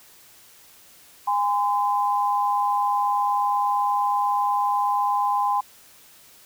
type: tone pair together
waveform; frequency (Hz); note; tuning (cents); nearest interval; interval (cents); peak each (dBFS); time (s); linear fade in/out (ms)
sine; 816 / 1024.3; G#5 / C6; -31 / -37; major third; 394; -22; 1.27-5.61; 10
effects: white hiss -51 dBFS RMS until 6.45 s